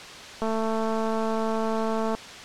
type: click train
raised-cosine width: 1 ms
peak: -15 dBFS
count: 385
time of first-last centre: 0.42-2.15 s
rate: 222 Hz
effects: white hiss -40 dBFS RMS until 2.44 s + low-pass 5000 Hz 12 dB/octave